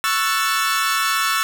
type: chord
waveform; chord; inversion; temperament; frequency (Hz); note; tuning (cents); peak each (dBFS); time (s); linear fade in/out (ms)
sawtooth; F# minor seventh; second; equal with one note detuned; 1108.7 / 1329.2 / 1480 / 1760; C#6 / E6 / F#6 / A6; 0 / +14 / 0 / 0; -20 / -17 / -23 / -21; 0.04-1.43; 0
effects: none